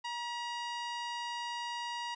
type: harmonic tone with a mistuned harmonic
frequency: 950 Hz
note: A#5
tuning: 33 cents sharp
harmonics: 1 / 2 / 3 / 4 / 5 / 6 / 7 / 8 / 9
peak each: -38 / -44 / -44 / -49 / -49 / -54 / -60 / -64 / -63 dBFS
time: 0.04-2.15 s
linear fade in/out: 10 ms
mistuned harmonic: 2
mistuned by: +28 cents
effects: none